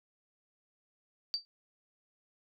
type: tone with exponential decay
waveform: sine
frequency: 4638 Hz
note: D8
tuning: 22 cents flat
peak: -26 dBFS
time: 1.34-1.45 s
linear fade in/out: 0 ms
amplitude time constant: 23 ms
effects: none

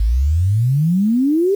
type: exponential sweep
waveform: sine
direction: up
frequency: 50.7 to 410.6 Hz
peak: -12 dBFS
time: 0-1.55 s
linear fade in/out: 5 ms
effects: 7-bit

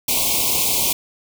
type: band-stop noise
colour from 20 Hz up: white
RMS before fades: -19 dBFS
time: 0.08-0.93 s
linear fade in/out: 5 ms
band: 1100 to 2200 Hz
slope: 96 dB/octave
effects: none

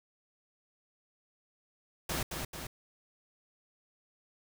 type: noise with echo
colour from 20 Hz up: pink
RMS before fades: -34 dBFS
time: 2.09-2.23 s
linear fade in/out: 5 ms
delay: 220 ms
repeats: 2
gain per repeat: -4 dB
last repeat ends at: 2.67 s
effects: none

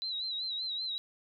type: tone with vibrato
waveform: sine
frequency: 3961 Hz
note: B7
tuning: 4 cents sharp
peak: -33 dBFS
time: 0.02-0.98 s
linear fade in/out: 0 ms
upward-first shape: sine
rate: 5.2 Hz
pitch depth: 77 cents each way
effects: none

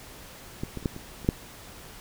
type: clicks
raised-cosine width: 3 ms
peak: -17 / -21 / -29 / -12 / -25 / -26 / -7 dBFS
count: 7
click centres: 0.635 / 0.773 / 0.827 / 0.858 / 0.964 / 1.247 / 1.289 s
effects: pink hiss -46 dBFS RMS until 2 s

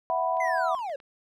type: chord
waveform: sine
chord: E suspended second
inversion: none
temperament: equal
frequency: 659.3 / 740 / 987.8 Hz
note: E5 / F#5 / B5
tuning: 0 / 0 / 0 cents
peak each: -28 dBFS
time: 0.1-0.75 s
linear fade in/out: 0 ms
type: click train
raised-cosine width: 0.3 ms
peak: -37 dBFS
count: 7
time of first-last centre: 0.37-1.002 s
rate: 9.5 Hz
type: linear sweep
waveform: triangle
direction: down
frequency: 2093 to 523.3 Hz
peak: -28 dBFS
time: 0.4-0.96 s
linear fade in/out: 5 ms
effects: none

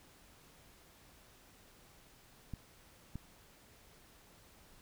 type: clicks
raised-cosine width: 5 ms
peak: -29 dBFS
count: 2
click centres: 2.537 / 3.156 s
effects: pink hiss -62 dBFS RMS until 4.81 s

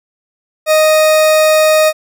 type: tone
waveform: 40% pulse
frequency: 622.3 Hz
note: D#5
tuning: in tune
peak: -6 dBFS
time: 0.66-1.93 s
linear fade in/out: 50 ms
effects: none

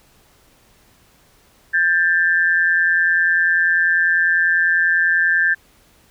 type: tone pair together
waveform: sine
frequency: 1589.9 / 1760 Hz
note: G6 / A6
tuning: +24 / 0 cents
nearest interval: major second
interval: 176 cents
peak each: -16 dBFS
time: 1.73-5.55 s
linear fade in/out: 20 ms
effects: pink hiss -54 dBFS RMS until 6.1 s

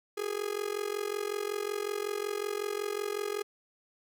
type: tone with amplitude modulation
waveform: 45% pulse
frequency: 413.4 Hz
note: G#4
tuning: 8 cents flat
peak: -28 dBFS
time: 0.17-3.43 s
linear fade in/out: 10 ms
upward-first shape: sine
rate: 45.4 Hz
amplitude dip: 90%
effects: none

